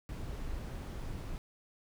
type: noise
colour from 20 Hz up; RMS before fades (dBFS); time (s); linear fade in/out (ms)
brown; -40; 0.09-1.38; 0
effects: none